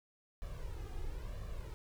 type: noise with flanger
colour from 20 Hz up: brown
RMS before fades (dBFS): -42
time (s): 0.42-1.74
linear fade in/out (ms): 0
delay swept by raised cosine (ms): 1.7 to 2.47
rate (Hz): 1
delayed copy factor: +0.7
effects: none